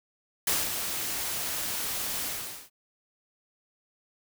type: noise with ADSR envelope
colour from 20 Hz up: white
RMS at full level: -25 dBFS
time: 0.47-2.7 s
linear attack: 5 ms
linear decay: 210 ms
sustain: -7 dB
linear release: 460 ms
effects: none